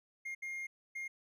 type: tone bursts at uneven times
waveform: triangle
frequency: 2127 Hz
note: C7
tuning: 28 cents sharp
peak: -37 dBFS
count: 3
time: 0.25-0.35 / 0.42-0.67 / 0.95-1.08 s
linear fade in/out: 10 ms
effects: none